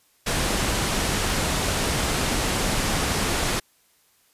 pink low-pass noise, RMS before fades -24 dBFS, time 0.26-3.6 s, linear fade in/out 10 ms, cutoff 11000 Hz, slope 24 dB/octave, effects white hiss -62 dBFS RMS until 4.33 s + resampled to 32000 Hz

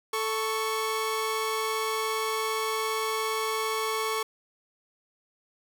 sawtooth tone pair together, 440 / 1108.7 Hz, A4 / C#6, 0 / 0 cents, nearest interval octave + major third, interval 1600 cents, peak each -26 dBFS, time 0.13-4.23 s, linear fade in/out 5 ms, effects none

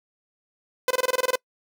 sawtooth tone bursts, 507 Hz, B4, 45 cents sharp, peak -15 dBFS, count 10, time 0.88-1.356 s, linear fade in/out 2 ms, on 26 ms, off 24 ms, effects noise-tail reverb RT60 0.1 s tail -25 dB re dry

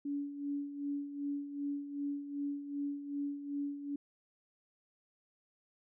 sine tone with tremolo, 285.1 Hz, C#4, 49 cents sharp, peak -33 dBFS, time 0.05-3.96 s, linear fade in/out 5 ms, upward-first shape sine, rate 2.6 Hz, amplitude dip 65%, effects none

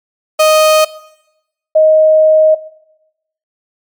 35% pulse / sine tone pair in turn, 622.3 / 625.6 Hz, D#5 / D#5, 0 / +9 cents, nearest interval unison, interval 9 cents, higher second, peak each -4 dBFS, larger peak neither, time 0.39-0.85 / 1.75-2.55 s, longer second, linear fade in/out 10 ms, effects noise-tail reverb RT60 0.9 s tail -19 dB re dry + MP3 96 kbps

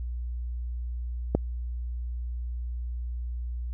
click, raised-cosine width 2 ms, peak -8 dBFS, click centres 1.35 s, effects added 60 Hz sine -30 dBFS peak until 3.73 s

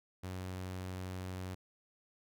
sawtooth tone, 92.5 Hz, F#2, in tune, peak -36 dBFS, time 0.23-1.55 s, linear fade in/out 10 ms, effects none

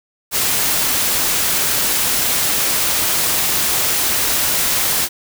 white noise, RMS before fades -17 dBFS, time 0.31-5.09 s, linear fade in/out 50 ms, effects none

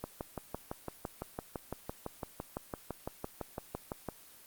click train, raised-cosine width 1 ms, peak -22 dBFS, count 25, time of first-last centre 0.04-4.087 s, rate 5.93 Hz, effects white hiss -56 dBFS RMS until 4.46 s + Opus 24 kbps

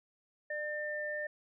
sine tone pair together, 599 / 1799.6 Hz, D5 / A6, +34 / +39 cents, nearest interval octave + perfect fifth, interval 1905 cents, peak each -38 / -37 dBFS, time 0.5-1.27 s, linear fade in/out 5 ms, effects none

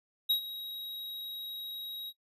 square tone with ADSR envelope, 3818 Hz, A#7, 41 cents sharp, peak -24 dBFS, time 0.29-2.13 s, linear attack 14 ms, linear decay 99 ms, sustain -15 dB, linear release 48 ms, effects noise-tail reverb RT60 0.1 s tail -21 dB re dry + resampled to 32000 Hz

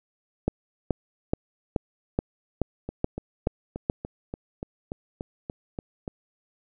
two click trains, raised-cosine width 2 ms, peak -9 / -19 dBFS, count 9 / 12, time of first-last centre 0.48-3.899 / 2.89-6.078 s, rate 2.34 / 3.45 Hz, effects none

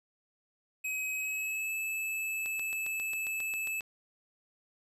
square tone with pitch glide, 2538 to 2612 Hz, D#7 to E7, +34 to -17 cents, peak -33 dBFS, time 0.84-3.81 s, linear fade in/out 10 ms, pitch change +49 cents, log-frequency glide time 1.13-1.73 s
click train, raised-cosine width 0.2 ms, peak -27 dBFS, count 11, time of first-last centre 2.46-3.808 s, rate 7.42 Hz
effects none

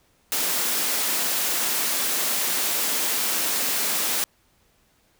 white high-pass noise, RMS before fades -24 dBFS, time 0.32-4.24 s, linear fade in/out 0 ms, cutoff 190 Hz, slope 24 dB/octave, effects pink hiss -63 dBFS RMS until 5.19 s

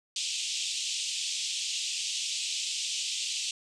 pink band-pass noise, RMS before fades -33 dBFS, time 0.16-3.51 s, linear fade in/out 2 ms, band 2700 to 8200 Hz, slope 48 dB/octave, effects none

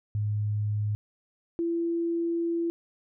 sine tone pair in turn, 104.9 / 337.2 Hz, G#2 / E4, +18 / +39 cents, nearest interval octave + minor sixth, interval 2021 cents, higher second, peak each -25 dBFS, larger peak neither, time 0.15-0.95 / 1.59-2.7 s, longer second, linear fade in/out 0 ms, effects none

